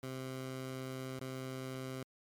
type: tone with dropouts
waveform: 15% pulse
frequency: 130.81 Hz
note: C3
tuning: in tune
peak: -34 dBFS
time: 0.03-2.03 s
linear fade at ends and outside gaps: 2 ms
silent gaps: 1.193-1.211 s
effects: MP3 96 kbps